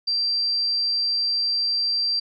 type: tone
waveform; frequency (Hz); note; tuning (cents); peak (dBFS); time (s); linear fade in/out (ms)
sine; 4708; D8; +3; -20; 0.07-2.2; 10
effects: none